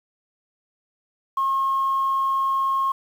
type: tone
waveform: sine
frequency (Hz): 1079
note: C#6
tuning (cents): -47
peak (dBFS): -18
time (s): 1.37-2.92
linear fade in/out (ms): 5
effects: tanh soft clip ceiling -15 dBFS + 8-bit